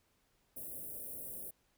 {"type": "band-stop noise", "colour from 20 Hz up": "white", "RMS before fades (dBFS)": -45, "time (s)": [0.56, 1.51], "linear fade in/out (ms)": 10, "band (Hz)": [630, 9400], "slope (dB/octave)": 48, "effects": ["pink hiss -75 dBFS RMS until 1.77 s"]}